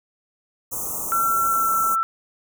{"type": "band-stop noise", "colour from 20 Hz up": "white", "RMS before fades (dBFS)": -28, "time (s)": [0.71, 1.96], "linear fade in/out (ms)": 20, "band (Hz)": [1300, 6000], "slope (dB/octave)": 96}
{"type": "tone with pitch glide", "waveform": "sine", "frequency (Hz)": [1349, 1333.5], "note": ["E6", "E6"], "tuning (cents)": [40, 20], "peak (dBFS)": -18, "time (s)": [1.12, 2.03], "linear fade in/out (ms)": 0, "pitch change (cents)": -20, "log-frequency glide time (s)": [1.35, 1.82]}
{"effects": []}